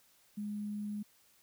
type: tone with sample-and-hold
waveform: sine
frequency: 207.7 Hz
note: G#3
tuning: in tune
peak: -36 dBFS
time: 0.37-1.03 s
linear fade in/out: 10 ms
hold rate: 11025 Hz
effects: white hiss -67 dBFS RMS until 1.42 s